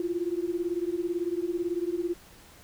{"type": "beating tone pair", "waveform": "sine", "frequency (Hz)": [338.4, 356.4], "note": ["E4", "F4"], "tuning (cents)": [45, 35], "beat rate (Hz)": 18, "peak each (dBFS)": -30, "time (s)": [0, 2.14], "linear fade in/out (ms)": 2, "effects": ["pink hiss -53 dBFS RMS until 2.63 s"]}